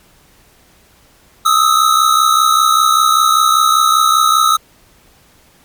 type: tone pair together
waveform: square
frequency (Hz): 1244.5 / 1309.6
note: D#6 / E6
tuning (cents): 0 / -12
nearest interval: minor second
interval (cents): 88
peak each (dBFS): -12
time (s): 1.45-4.57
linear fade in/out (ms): 10
effects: pink hiss -49 dBFS RMS until 5.64 s + MP3 96 kbps